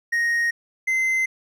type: tone pair in turn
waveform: triangle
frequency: 1869 / 2066 Hz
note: A#6 / C7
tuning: +4 / -22 cents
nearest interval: major second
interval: 174 cents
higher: second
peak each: -17 dBFS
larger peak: neither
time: 0.12-0.51 / 0.87-1.26 s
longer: neither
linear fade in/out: 10 ms
effects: none